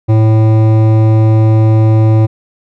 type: tone with hard clipping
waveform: triangle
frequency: 110 Hz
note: A2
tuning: in tune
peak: -7 dBFS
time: 0.08-2.27 s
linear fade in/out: 20 ms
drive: 17 dB
effects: none